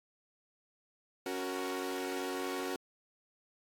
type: chord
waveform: sawtooth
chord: F# major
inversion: second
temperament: equal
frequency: 277.2 / 370 / 466.2 Hz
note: C#4 / F#4 / A#4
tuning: 0 / 0 / 0 cents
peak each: -36 / -34 / -38 dBFS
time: 1.26-2.76 s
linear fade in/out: 2 ms
effects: AAC 64 kbps